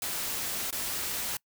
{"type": "noise with dropouts", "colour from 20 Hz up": "white", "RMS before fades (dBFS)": -33, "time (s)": [0.02, 1.37], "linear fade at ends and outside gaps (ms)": 2, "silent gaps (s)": [0.707, 0.726], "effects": ["noise-tail reverb RT60 0.1 s tail -25 dB re dry"]}